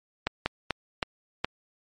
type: slowing click train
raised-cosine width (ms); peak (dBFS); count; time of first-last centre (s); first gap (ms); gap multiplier
0.3; -9; 5; 0.27-1.446; 190; 1.3
effects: MP3 48 kbps